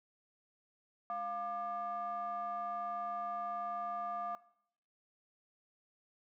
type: ring-modulated tone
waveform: triangle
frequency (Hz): 246.9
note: B3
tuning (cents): 0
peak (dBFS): -31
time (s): 1.1-4.35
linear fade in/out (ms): 0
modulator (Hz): 947
effects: noise-tail reverb RT60 0.7 s tail -20 dB re dry